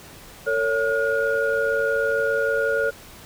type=tone cluster; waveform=sine; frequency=452.6 / 559 / 1433 Hz; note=A4 / C#5 / F6; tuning=+49 / +14 / +44 cents; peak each=-23 dBFS; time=0.46-2.91 s; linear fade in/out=20 ms; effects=tanh soft clip ceiling -10 dBFS + pink hiss -44 dBFS RMS until 3.25 s